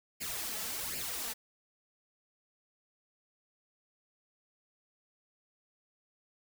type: noise with flanger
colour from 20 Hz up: white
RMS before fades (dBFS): -38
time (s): 0.2-1.34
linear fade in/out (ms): 20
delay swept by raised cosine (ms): 0.4 to 4.7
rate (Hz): 1.3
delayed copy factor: +0.75
effects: none